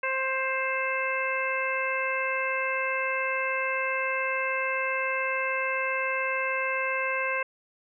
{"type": "harmonic tone", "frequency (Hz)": 527, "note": "C5", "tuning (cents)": 12, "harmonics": [1, 2, 3, 4, 5], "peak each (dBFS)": [-32, -32, -32, -32, -32], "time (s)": [0.03, 7.43], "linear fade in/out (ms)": 5, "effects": []}